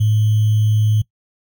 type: tone with sample-and-hold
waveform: sine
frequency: 107.5 Hz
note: A2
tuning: 40 cents flat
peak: -12 dBFS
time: 0-1.02 s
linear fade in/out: 10 ms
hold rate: 3150 Hz
effects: noise-tail reverb RT60 0.1 s tail -20 dB re dry